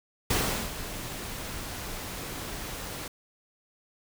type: noise with ADSR envelope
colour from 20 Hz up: pink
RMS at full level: -25 dBFS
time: 0.3-3.08 s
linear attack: 6 ms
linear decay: 390 ms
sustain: -12 dB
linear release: 4 ms
effects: none